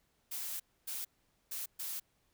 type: noise bursts at uneven times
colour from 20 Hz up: blue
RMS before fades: -40 dBFS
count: 4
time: 0.31-0.6 / 0.87-1.05 / 1.51-1.66 / 1.79-2 s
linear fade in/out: 10 ms
effects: pink hiss -75 dBFS RMS until 2.33 s